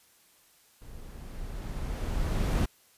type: noise with level ramp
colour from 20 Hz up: brown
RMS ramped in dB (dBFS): -47 to -23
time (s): 0.81-2.66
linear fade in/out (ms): 10
effects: white hiss -62 dBFS RMS until 2.97 s + resampled to 32000 Hz